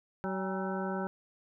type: harmonic tone with a mistuned harmonic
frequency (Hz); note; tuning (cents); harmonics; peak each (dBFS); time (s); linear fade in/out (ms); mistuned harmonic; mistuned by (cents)
189.7; F#3; +43; 1 / 2 / 3 / 4 / 5 / 7 / 8; -35 / -38 / -40 / -41 / -42 / -43 / -44; 0.24-1.07; 0; 4; +88
effects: none